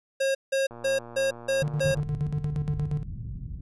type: tone bursts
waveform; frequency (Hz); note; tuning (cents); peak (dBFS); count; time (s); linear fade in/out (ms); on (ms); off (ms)
square; 540; C#5; -45; -23; 6; 0.2-1.95; 10; 150; 170
type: click train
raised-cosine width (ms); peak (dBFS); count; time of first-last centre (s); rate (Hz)
1; -29; 153; 0.71-1.998; 118
type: tone with tremolo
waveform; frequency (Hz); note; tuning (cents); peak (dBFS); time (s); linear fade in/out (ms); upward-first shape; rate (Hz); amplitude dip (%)
triangle; 148.5; D3; +20; -22; 1.62-3.03; 0; square; 8.5; 65
type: low-pass noise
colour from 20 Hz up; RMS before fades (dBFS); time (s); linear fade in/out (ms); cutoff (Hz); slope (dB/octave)
white; -36; 1.84-3.61; 5; 140; 24
effects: resampled to 24000 Hz